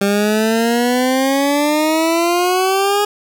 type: exponential sweep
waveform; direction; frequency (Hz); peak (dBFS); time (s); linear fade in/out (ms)
20% pulse; up; 197.9 to 415.3; -8; 0.01-3.05; 5
effects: none